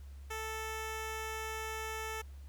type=tone; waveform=10% pulse; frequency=440 Hz; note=A4; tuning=in tune; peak=-30 dBFS; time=0.3-2.22 s; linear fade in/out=10 ms; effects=added 69 Hz sine -46 dBFS peak until 2.48 s + pink hiss -66 dBFS RMS until 2.48 s